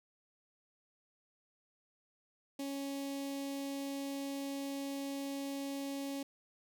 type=tone with notch filter; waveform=sawtooth; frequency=277.2 Hz; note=C#4; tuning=in tune; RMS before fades=-40 dBFS; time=2.59-6.23 s; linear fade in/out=5 ms; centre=1400 Hz; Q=0.78; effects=none